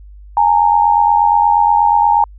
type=tone pair together; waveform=sine; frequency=830.6 / 919 Hz; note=G#5 / A#5; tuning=0 / -25 cents; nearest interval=major second; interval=175 cents; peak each=-11 dBFS; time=0.37-2.24 s; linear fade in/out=2 ms; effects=added 50 Hz sine -34 dBFS peak until 2.38 s